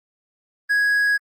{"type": "tone", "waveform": "triangle", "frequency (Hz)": 1661.2, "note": "G#6", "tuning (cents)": 0, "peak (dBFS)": -14, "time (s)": [0.69, 1.18], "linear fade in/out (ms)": 20, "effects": ["Opus 24 kbps"]}